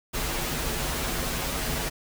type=noise with comb filter; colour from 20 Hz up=pink; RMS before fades=-29 dBFS; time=0.13-1.9 s; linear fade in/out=20 ms; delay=10 ms; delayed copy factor=-0.75; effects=none